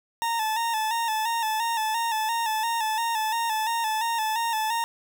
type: tone with vibrato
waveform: 40% pulse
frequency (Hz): 897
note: A5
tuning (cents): +33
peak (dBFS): -23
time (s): 0.22-4.84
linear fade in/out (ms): 0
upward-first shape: square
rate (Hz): 2.9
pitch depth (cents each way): 53
effects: none